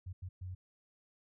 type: tone bursts at uneven times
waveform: sine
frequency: 91.6 Hz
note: F#2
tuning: 17 cents flat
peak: -40 dBFS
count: 3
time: 0.06-0.13 / 0.22-0.29 / 0.41-0.55 s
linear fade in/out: 10 ms
effects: none